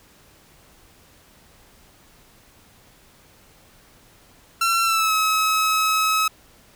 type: tone with pitch glide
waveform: sawtooth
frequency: 1354 to 1283.9 Hz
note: E6 to E6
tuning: +46 to -46 cents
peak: -14 dBFS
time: 4.61-6.28 s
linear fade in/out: 5 ms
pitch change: -92 cents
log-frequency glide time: 4.83-5.13 s
effects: pink hiss -53 dBFS RMS until 6.75 s